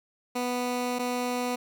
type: tone pair in turn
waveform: 15% pulse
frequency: 246.9 / 246.9 Hz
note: B3 / B3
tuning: 0 / 0 cents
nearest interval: unison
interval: 0 cents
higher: neither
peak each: -21 dBFS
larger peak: neither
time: 0.35-0.99 / 0.99-1.56 s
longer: first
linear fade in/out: 10 ms
effects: none